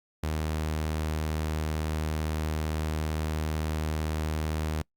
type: tone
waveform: sawtooth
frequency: 77.78 Hz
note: D#2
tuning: in tune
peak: -24 dBFS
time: 0.23-4.82 s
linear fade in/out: 5 ms
effects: noise-tail reverb RT60 0.1 s tail -26 dB re dry + Opus 48 kbps